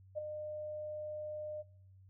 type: tone with ADSR envelope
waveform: sine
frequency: 607 Hz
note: D#5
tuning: 43 cents flat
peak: -33 dBFS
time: 0.15-1.63 s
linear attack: 31 ms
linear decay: 10 ms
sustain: -7 dB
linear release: 27 ms
effects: noise-tail reverb RT60 0.5 s tail -19 dB re dry + added 95 Hz sine -57 dBFS peak until 2.09 s